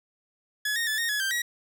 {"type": "tone with pitch steps", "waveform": "sawtooth", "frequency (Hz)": [1698, 1851, 1736, 1851, 1693, 1572, 1911], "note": ["G#6", "A#6", "A6", "A#6", "G#6", "G6", "A#6"], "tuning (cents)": [38, -13, -24, -13, 33, 4, 43], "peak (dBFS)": -22, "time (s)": [0.65, 1.42], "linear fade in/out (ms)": 5, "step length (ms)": 110, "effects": []}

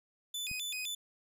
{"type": "tone with vibrato", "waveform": "sawtooth", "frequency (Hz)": 2960, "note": "F#7", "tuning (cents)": 0, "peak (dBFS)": -33, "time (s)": [0.34, 0.95], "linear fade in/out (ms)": 5, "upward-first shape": "square", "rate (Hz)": 3.9, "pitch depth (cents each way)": 290}
{"type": "click", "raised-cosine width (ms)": 5, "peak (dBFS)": -35, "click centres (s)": 0.514}
{"effects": []}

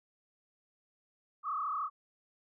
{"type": "tone with frequency modulation", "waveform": "sine", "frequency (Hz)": 1200, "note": "D6", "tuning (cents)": 37, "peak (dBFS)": -32, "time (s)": [1.43, 1.9], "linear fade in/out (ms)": 50, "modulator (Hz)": 33.6, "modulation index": 2.6, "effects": []}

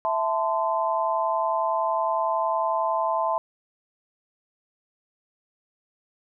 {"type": "chord", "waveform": "sine", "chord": "A minor", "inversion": "second", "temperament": "equal with one note detuned", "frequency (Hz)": [659.3, 880, 1030.9], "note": ["E5", "A5", "C6"], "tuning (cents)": [0, 0, -26], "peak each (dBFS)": [-26, -26, -26], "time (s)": [0.05, 3.38], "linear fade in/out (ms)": 0, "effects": []}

